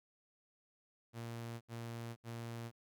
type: tone bursts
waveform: sawtooth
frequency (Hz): 116.54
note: A#2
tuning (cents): 0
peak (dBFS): -39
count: 3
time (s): 1.13-2.716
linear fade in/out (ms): 50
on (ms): 480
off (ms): 73
effects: none